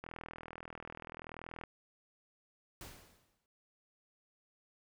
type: click train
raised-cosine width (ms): 0.5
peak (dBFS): -30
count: 66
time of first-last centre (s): 0.04-1.637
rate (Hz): 40.7
type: noise with exponential decay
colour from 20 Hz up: pink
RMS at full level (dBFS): -47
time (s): 2.81-3.46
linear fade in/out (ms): 1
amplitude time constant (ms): 140
effects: none